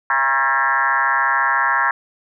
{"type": "tone with frequency modulation", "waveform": "sine", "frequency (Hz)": 1352, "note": "E6", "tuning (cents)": 43, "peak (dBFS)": -14, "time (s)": [0.1, 1.91], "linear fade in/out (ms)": 2, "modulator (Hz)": 134, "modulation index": 3.6, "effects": []}